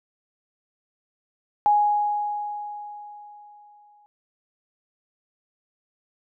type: tone with exponential decay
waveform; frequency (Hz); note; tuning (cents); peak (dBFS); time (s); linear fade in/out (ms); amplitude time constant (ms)
sine; 830.6; G#5; 0; -14; 1.66-4.06; 0; 520
effects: none